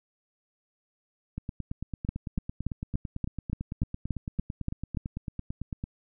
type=two click trains; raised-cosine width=5 ms; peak=-21 / -16 dBFS; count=41 / 11; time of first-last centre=1.38-5.839 / 2.09-4.972 s; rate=8.97 / 3.47 Hz; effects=none